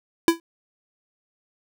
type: tone with exponential decay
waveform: square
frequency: 333 Hz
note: E4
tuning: 18 cents sharp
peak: -10 dBFS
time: 0.28-0.4 s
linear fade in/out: 1 ms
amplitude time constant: 24 ms
effects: none